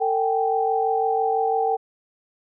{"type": "tone cluster", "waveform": "sine", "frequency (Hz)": [450.2, 771, 817], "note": ["A4", "G5", "G#5"], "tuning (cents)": [40, -29, -29], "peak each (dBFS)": [-23, -21, -29], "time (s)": [0, 1.77], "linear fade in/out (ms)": 20, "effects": []}